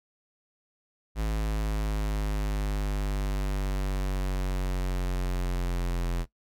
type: linear sweep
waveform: square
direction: down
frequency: 53.6 to 43.19 Hz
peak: -27 dBFS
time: 1.15-6.26 s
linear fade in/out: 50 ms
effects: noise-tail reverb RT60 0.1 s tail -17 dB re dry